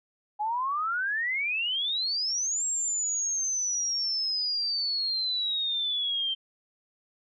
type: exponential two-way sweep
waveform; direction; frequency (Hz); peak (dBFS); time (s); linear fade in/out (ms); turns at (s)
sine; up then down; 822 to 7590 to 3125; -26; 0.39-6.35; 20; 2.65
effects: none